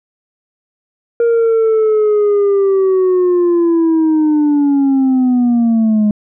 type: linear sweep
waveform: sine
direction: down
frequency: 470 to 207.7 Hz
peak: -6 dBFS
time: 1.2-6.11 s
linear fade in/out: 2 ms
effects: tanh soft clip ceiling -8 dBFS